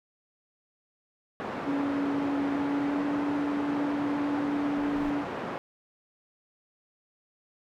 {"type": "band-pass noise", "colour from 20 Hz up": "pink", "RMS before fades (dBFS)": -35, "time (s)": [1.4, 5.58], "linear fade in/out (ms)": 0, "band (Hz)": [230, 1400], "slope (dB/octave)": 12}
{"type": "tone with pitch glide", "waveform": "triangle", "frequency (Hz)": [282.1, 288.2], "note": ["C#4", "D4"], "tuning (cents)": [30, -33], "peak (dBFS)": -25, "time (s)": [1.64, 5.25], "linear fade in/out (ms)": 50, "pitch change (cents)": 37, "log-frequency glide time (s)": [2.49, 3.14]}
{"type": "noise with exponential growth", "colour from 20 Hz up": "brown", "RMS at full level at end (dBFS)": -43, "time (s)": [4.08, 5.1], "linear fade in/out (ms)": 2, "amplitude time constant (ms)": 220}
{"effects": []}